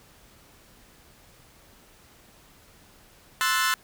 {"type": "chord", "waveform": "sawtooth", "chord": "F# half-diminished seventh", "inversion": "second", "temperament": "equal", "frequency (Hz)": [1046.5, 1318.5, 1480, 1760], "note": ["C6", "E6", "F#6", "A6"], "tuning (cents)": [0, 0, 0, 0], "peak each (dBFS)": -24, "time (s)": [3.41, 3.74], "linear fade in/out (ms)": 0, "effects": ["pink hiss -55 dBFS RMS until 3.83 s"]}